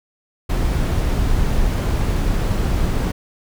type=noise; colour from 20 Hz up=brown; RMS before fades=-18 dBFS; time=0.49-3.12 s; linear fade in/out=10 ms; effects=none